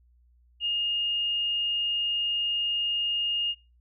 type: tone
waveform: sine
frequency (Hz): 2840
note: F7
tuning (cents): +28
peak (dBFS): -25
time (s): 0.6-3.55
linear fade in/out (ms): 50
effects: noise-tail reverb RT60 0.3 s tail -23 dB re dry + added 60 Hz sine -58 dBFS peak until 3.8 s